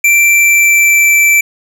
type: tone with pitch glide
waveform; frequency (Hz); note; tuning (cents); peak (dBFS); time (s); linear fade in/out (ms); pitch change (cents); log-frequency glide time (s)
square; 2349 to 2331; D7 to D7; 0 to -14; -6; 0.04-1.41; 5; -14; 0.23-1.19
effects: none